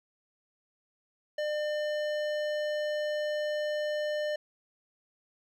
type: tone with hard clipping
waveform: sine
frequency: 600 Hz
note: D5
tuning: 37 cents sharp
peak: -31 dBFS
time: 1.38-4.36 s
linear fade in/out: 5 ms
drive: 14 dB
effects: none